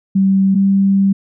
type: tone pair in turn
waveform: sine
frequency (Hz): 193.3 / 195.77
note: G3 / G3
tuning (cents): -24 / -2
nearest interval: unison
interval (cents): 22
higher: second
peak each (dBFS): -9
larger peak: neither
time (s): 0.15-0.55 / 0.55-1.13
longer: second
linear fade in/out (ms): 10
effects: none